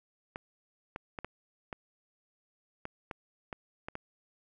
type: clicks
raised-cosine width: 0.5 ms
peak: -23 dBFS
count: 10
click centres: 0.359 / 0.961 / 1.188 / 1.246 / 1.728 / 2.854 / 3.112 / 3.528 / 3.885 / 3.954 s
effects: none